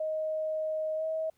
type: tone with pitch glide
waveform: sine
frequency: 626 to 637.3 Hz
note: D#5 to D#5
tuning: +10 to +41 cents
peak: -29 dBFS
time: 0-1.3 s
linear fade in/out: 5 ms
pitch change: +31 cents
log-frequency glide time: 0.96-1.04 s
effects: pink hiss -72 dBFS RMS until 1.37 s